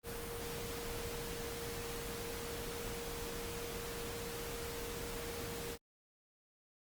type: tone in noise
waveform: sine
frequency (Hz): 468.6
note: A#4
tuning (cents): +9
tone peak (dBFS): -45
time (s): 0.03-5.78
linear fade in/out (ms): 50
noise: pink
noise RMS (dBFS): -44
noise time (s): 0.03-5.78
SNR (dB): -4
effects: Opus 32 kbps